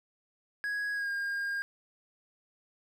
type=tone with pitch glide; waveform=triangle; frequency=1661.2 to 1614.8 Hz; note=G#6 to G#6; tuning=0 to -49 cents; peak=-29 dBFS; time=0.64-1.62 s; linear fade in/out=0 ms; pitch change=-49 cents; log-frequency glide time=0.93-1.1 s; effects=none